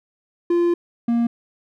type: tone pair in turn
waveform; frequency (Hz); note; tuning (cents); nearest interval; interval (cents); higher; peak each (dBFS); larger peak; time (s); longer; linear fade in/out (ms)
triangle; 345.6 / 234.7; F4 / A#3; -18 / +12; perfect fifth; 670; first; -13 / -14; first; 0.5-0.74 / 1.08-1.27; first; 5
effects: none